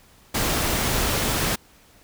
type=noise; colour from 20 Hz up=pink; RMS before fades=-23 dBFS; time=0.34-1.56 s; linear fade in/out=10 ms; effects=pink hiss -54 dBFS RMS until 2.03 s